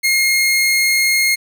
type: tone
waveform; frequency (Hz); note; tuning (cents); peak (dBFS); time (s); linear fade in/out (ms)
sawtooth; 2143; C7; +41; -9; 0.03-1.36; 20
effects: 8-bit